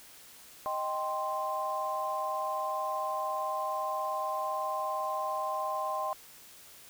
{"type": "chord", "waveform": "sine", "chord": "C minor", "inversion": "first", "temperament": "equal", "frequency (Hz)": [622.3, 784, 1046.5], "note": ["Eb5", "G5", "C6"], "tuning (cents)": [0, 0, 0], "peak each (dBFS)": [-36, -36, -33], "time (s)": [0.66, 6.13], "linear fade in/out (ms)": 0, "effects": ["white hiss -53 dBFS RMS until 6.89 s"]}